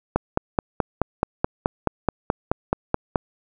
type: click train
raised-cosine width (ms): 1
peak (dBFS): -4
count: 15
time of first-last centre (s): 0.16-3.158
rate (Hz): 4.67
effects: none